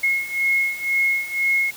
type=beating tone pair; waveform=sine; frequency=2164 / 2166 Hz; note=C#7 / C#7; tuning=-42 / -41 cents; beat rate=2 Hz; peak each=-23 / -20 dBFS; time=0.03-1.71 s; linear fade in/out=10 ms; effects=white hiss -40 dBFS RMS until 1.76 s